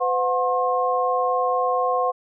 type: tone cluster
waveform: sine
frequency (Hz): 507 / 726 / 1070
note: B4 / F#5 / C6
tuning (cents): +45 / -33 / +38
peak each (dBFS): -23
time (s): 0-2.12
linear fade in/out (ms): 20
effects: none